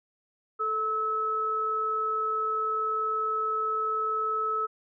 sine tone pair together, 437.7 / 1296.9 Hz, A4 / E6, -9 / -29 cents, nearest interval octave + perfect fifth, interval 1880 cents, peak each -34 / -26 dBFS, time 0.59-4.67 s, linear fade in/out 20 ms, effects none

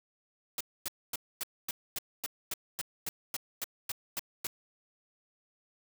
white noise bursts, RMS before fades -35 dBFS, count 15, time 0.58-4.47 s, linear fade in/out 2 ms, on 26 ms, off 250 ms, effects none

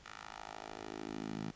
10% pulse tone with high-pass filter sweep, 53.4 Hz, G#1, 49 cents sharp, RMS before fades -45 dBFS, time 0.04-1.51 s, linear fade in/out 10 ms, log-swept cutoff 1400 to 160 Hz, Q 1.7, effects pink hiss -60 dBFS RMS until 1.55 s + resampled to 16000 Hz

